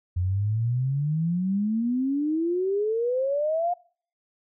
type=exponential sweep; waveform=sine; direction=up; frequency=87.31 to 717 Hz; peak=-22 dBFS; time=0.16-3.74 s; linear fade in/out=10 ms; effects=noise-tail reverb RT60 0.5 s tail -24 dB re dry